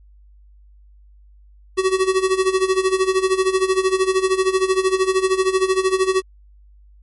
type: tone with tremolo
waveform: square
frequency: 377.9 Hz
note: F#4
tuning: 37 cents sharp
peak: -13 dBFS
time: 1.77-6.22 s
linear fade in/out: 20 ms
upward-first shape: sine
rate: 13 Hz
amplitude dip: 80%
effects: added 50 Hz sine -45 dBFS peak until 7.02 s + MP3 48 kbps